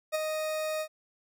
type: tone with ADSR envelope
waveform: 40% pulse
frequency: 622.3 Hz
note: D#5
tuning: in tune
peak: -24 dBFS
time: 0.12-0.88 s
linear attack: 28 ms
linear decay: 19 ms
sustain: -5 dB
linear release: 71 ms
effects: none